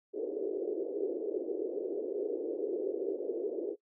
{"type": "band-pass noise", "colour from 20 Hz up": "white", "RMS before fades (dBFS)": -35, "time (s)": [0.13, 3.76], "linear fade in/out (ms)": 50, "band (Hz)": [340, 470], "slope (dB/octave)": 48, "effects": ["noise-tail reverb RT60 0.1 s tail -20 dB re dry"]}